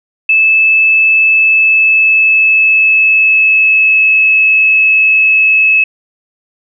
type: tone with pitch glide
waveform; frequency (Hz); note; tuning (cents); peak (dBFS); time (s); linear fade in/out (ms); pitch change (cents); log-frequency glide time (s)
sine; 2618 to 2591; E7 to E7; -13 to -30; -5; 0.29-5.84; 5; -17; 1.25-4.11
effects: none